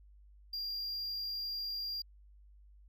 triangle tone, 4783 Hz, D8, 31 cents sharp, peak -35 dBFS, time 0.53-2.02 s, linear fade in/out 5 ms, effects added 50 Hz sine -56 dBFS peak until 2.88 s

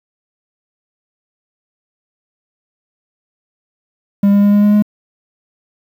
triangle tone with pitch steps, 200.6 / 202.2 / 203.9 / 205.5 / 207.2 / 208.9 Hz, G3 / G#3 / G#3 / G#3 / G#3 / G#3, +40 / -46 / -32 / -18 / -4 / +10 cents, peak -5 dBFS, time 4.23-4.824 s, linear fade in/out 5 ms, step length 99 ms, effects 7-bit

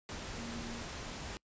sine tone in noise, 233 Hz, A#3, 1 cent flat, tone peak -43 dBFS, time 0.38-0.82 s, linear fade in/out 0 ms, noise pink, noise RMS -43 dBFS, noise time 0.09-1.37 s, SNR -3 dB, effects noise-tail reverb RT60 0.1 s tail -26 dB re dry + resampled to 16000 Hz

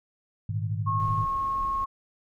sine chord, Ab suspended second, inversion none, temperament equal, 103.83 / 116.54 / 155.56 Hz, Ab2 / Bb2 / Eb3, 0 / 0 / 0 cents, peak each -28 / -33 / -34 dBFS, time 0.49-1.25 s, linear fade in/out 5 ms
sine tone, 1087 Hz, C#6, 34 cents flat, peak -25 dBFS, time 0.86-1.86 s, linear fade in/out 20 ms
brown noise, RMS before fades -40 dBFS, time 1-1.84 s, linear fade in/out 0 ms
effects none

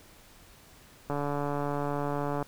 click train, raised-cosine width 1 ms, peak -18 dBFS, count 192, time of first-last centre 1.1-2.426 s, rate 144 Hz, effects pink hiss -55 dBFS RMS until 2.47 s

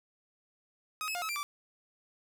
sawtooth tone with pitch steps, 1260 / 2584 / 707 / 1290 / 2362 / 1164 Hz, D#6 / E7 / F5 / E6 / D7 / D6, +21 / -35 / +21 / -38 / +9 / -16 cents, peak -30 dBFS, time 1.01-1.43 s, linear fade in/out 0 ms, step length 70 ms, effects none

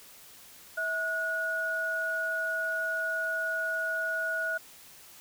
sine tone pair together, 648.6 / 1456 Hz, E5 / F#6, -28 / -28 cents, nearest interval octave + major second, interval 1400 cents, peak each -35 / -29 dBFS, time 0.77-4.58 s, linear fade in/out 10 ms, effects white hiss -52 dBFS RMS until 5.2 s

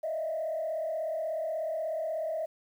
sine tone with frequency modulation, 639 Hz, D#5, 46 cents sharp, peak -29 dBFS, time 0.03-2.46 s, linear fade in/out 10 ms, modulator 36.5 Hz, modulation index 0.92, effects tanh soft clip ceiling -25 dBFS + 10-bit

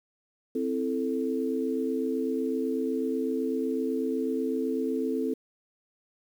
sine chord, A minor, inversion first, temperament equal, 261.6 / 329.6 / 440 Hz, C4 / E4 / A4, 0 / 0 / 0 cents, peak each -29 / -33 / -30 dBFS, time 0.55-5.34 s, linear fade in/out 5 ms, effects 9-bit

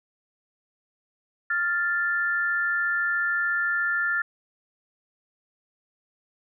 sine tone pair together, 1396.9 / 1760 Hz, F6 / A6, 0 / 0 cents, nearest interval major third, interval 400 cents, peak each -25 dBFS, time 1.5-4.22 s, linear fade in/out 5 ms, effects none

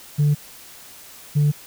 sine tone pair in turn, 146.83 / 146.83 Hz, D3 / D3, 0 / 0 cents, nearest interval unison, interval 0 cents, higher neither, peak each -12 dBFS, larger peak neither, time 0.18-0.35 / 1.35-1.52 s, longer neither, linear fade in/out 20 ms, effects tanh soft clip ceiling -12 dBFS + white hiss -43 dBFS RMS until 1.66 s

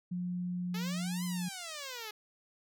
sine tone, 178.5 Hz, F3, 38 cents sharp, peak -33 dBFS, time 0.11-1.49 s, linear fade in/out 10 ms
5% pulse exponential two-way sweep, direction up then down, 415.7 to 1046 to 415.7 Hz, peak -29 dBFS, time 0.74-2.11 s, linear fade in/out 5 ms, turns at 1.24 s
effects none

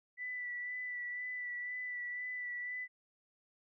sine tone with vibrato, 1975.5 Hz, B6, in tune, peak -38 dBFS, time 0.17-2.88 s, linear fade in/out 50 ms, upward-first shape sine, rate 2 Hz, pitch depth 21 cents each way, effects none

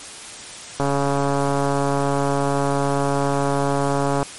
click train, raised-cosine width 1 ms, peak -7 dBFS, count 481, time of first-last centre 0.8-4.229 s, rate 140 Hz, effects white hiss -36 dBFS RMS until 4.38 s + MP3 48 kbps

